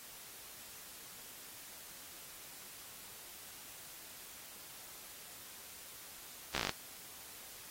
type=slowing click train; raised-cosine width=0.2 ms; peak=-16 dBFS; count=9; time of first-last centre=6.55-6.694 s; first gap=14 ms; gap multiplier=1.07; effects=white hiss -52 dBFS RMS until 7.7 s + AAC 48 kbps